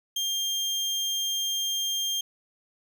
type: tone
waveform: 30% pulse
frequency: 3200 Hz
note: G7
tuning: 35 cents sharp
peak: -23 dBFS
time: 0.16-2.21 s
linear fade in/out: 5 ms
effects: none